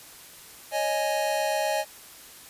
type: chord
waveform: square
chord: C# suspended second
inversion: none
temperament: equal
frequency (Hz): 554.4 / 622.3 / 830.6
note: C#5 / D#5 / G#5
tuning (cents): 0 / 0 / 0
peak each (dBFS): -32 / -28 / -29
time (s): 0.71-1.85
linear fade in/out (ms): 50
effects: white hiss -47 dBFS RMS until 2.49 s + resampled to 32000 Hz